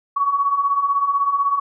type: beating tone pair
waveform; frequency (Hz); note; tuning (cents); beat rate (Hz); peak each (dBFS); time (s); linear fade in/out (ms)
sine; 1111 / 1127; C#6 / C#6; +4 / +28; 16; -23 / -17; 0.16-1.6; 10
effects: none